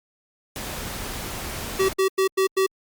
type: noise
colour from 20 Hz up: pink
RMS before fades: -32 dBFS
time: 0.56-1.93 s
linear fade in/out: 0 ms
type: tone bursts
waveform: square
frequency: 382.7 Hz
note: G4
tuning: 42 cents flat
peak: -18 dBFS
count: 5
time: 1.79-2.666 s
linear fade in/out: 10 ms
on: 100 ms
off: 94 ms
effects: Opus 48 kbps